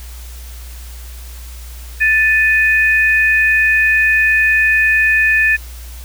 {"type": "tone pair together", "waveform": "sine", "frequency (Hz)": [1760, 2489], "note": ["A6", "D#7"], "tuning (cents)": [0, 0], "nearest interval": "tritone", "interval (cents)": 600, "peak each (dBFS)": [-11, -14], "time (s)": [2, 5.57], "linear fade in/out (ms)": 20, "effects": ["added 60 Hz sine -29 dBFS peak until 6.04 s", "white hiss -39 dBFS RMS until 6.04 s"]}